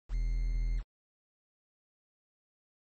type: tone with quantisation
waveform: triangle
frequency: 41.2 Hz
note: E1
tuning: in tune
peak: -26 dBFS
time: 0.09-0.83 s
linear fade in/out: 50 ms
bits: 9
effects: MP3 32 kbps